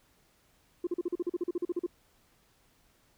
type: tone bursts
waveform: sine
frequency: 349.9 Hz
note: F4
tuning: 3 cents sharp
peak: -26 dBFS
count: 15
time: 0.84-1.864 s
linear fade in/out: 5 ms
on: 30 ms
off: 41 ms
effects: tanh soft clip ceiling -25 dBFS + pink hiss -67 dBFS RMS until 3.17 s